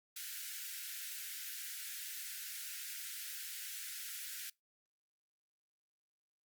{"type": "high-pass noise", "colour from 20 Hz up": "white", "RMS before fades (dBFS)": -45, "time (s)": [0.16, 4.5], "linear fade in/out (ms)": 5, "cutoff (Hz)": 1400, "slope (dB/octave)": 96, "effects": ["noise-tail reverb RT60 0.2 s tail -24 dB re dry", "Opus 48 kbps"]}